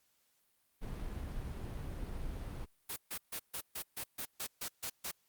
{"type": "noise", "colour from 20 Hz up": "brown", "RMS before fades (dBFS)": -41, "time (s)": [0.81, 2.66], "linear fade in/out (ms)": 20}
{"type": "noise bursts", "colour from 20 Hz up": "white", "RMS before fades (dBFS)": -40, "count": 11, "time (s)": [2.89, 5.115], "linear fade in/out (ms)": 10, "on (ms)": 75, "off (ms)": 140}
{"effects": ["white hiss -75 dBFS RMS until 5.28 s", "Opus 48 kbps"]}